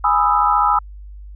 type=chord; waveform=sine; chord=E major seventh; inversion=first; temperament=equal; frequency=830.6 / 987.8 / 1244.5 / 1318.5 Hz; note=G#5 / B5 / D#6 / E6; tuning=0 / 0 / 0 / 0 cents; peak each=-18 dBFS; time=0.04-0.79 s; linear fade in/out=5 ms; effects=added 50 Hz sine -33 dBFS peak until 1.35 s